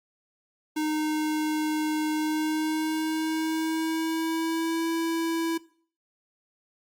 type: tone with pitch glide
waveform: square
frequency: 307.9 to 330 Hz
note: D#4 to E4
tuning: -18 to +2 cents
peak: -26 dBFS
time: 0.76-5.58 s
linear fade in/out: 10 ms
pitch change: +120 cents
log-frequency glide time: 2.13-4.91 s
effects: noise-tail reverb RT60 0.5 s tail -20 dB re dry + Opus 48 kbps